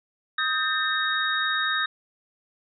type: tone cluster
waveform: sine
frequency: 1258 / 1581 / 1805 / 3748 Hz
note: D#6 / G6 / A6 / A#7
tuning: +19 / +14 / +44 / +9 cents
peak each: -28 dBFS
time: 0.38-1.86 s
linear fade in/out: 5 ms
effects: none